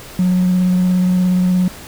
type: tone with vibrato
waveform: triangle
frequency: 182.1 Hz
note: F#3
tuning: 27 cents flat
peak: -8 dBFS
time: 0.19-1.68 s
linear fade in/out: 2 ms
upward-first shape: triangle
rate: 17 Hz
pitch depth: 16 cents each way
effects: tanh soft clip ceiling -7 dBFS + pink hiss -35 dBFS RMS until 1.87 s